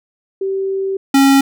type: tone pair in turn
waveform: sine / square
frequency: 386.9 / 273.6 Hz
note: G4 / C#4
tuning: -23 / -23 cents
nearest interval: tritone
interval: 600 cents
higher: first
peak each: -16 / -8 dBFS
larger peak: second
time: 0.41-0.97 / 1.14-1.41 s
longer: first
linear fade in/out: 5 ms
effects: none